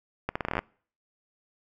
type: accelerating click train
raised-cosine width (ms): 0.5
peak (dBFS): -13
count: 11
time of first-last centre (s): 0.29-0.591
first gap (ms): 65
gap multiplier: 0.81
effects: noise-tail reverb RT60 0.5 s tail -26 dB re dry